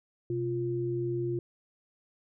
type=tone pair together; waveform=sine; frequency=127.08 / 349.2 Hz; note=B2 / F4; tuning=+50 / 0 cents; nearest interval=octave + perfect fourth; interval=1750 cents; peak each=-33 / -30 dBFS; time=0.3-1.39 s; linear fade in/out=2 ms; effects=none